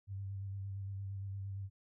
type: tone with vibrato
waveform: sine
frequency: 98 Hz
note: G2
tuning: in tune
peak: -39 dBFS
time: 0.07-1.7 s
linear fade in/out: 50 ms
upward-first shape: square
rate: 8.7 Hz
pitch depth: 21 cents each way
effects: none